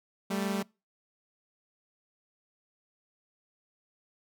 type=tone pair together; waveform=sawtooth; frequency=196 / 220 Hz; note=G3 / A3; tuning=0 / 0 cents; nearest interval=major second; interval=200 cents; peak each=-27 / -30 dBFS; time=0.3-0.63 s; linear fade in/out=10 ms; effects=noise-tail reverb RT60 0.3 s tail -26 dB re dry